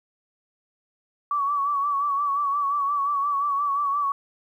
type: tone with vibrato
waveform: sine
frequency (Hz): 1138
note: C#6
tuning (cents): +45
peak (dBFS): -21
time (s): 1.31-4.12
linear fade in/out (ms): 2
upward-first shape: sine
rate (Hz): 5.7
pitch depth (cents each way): 52
effects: 10-bit